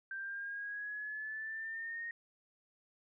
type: exponential sweep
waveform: sine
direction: up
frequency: 1568 to 1864.7 Hz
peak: -39 dBFS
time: 0.11-2.11 s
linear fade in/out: 2 ms
effects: none